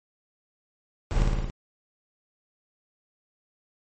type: noise with echo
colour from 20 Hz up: brown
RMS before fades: -24 dBFS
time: 1.11-1.22 s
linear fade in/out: 0 ms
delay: 56 ms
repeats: 5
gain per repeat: -2 dB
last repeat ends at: 1.5 s
effects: MP3 32 kbps